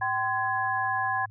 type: tone cluster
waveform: sine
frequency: 771 / 1034 / 1676 Hz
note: G5 / C6 / G#6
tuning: -29 / -21 / +15 cents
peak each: -29 dBFS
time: 0.01-1.26 s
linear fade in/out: 10 ms
effects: added 106 Hz sine -44 dBFS peak until 1.3 s